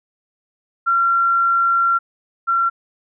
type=tone pair in turn; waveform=sine; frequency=1370 / 1364.2 Hz; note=F6 / F6; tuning=-34 / -41 cents; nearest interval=unison; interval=7 cents; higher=first; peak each=-13 / -14 dBFS; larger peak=first; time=0.86-1.99 / 2.47-2.7 s; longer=first; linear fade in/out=20 ms; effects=none